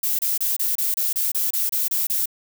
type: noise bursts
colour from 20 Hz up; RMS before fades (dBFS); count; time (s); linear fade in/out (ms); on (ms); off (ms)
violet; -22; 12; 0.03-2.258; 5; 160; 28
effects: none